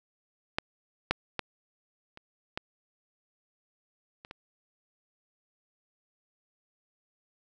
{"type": "clicks", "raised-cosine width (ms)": 0.3, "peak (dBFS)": [-11, -8, -14, -30, -16, -29, -26], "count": 7, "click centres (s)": [0.585, 1.11, 1.393, 2.174, 2.575, 4.249, 4.311], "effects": []}